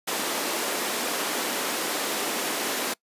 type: high-pass noise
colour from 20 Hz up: pink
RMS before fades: -28 dBFS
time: 0.07-2.94 s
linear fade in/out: 10 ms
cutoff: 260 Hz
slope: 24 dB/octave
effects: noise-tail reverb RT60 0.1 s tail -24 dB re dry + resampled to 32000 Hz